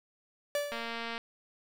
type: tone with exponential decay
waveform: 45% pulse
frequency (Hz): 580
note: D5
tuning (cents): -22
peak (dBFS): -27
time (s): 0.55-1.06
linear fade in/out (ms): 1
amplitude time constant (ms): 110
type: click train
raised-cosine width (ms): 0.3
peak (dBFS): -22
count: 107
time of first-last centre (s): 0.72-1.179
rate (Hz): 231
effects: none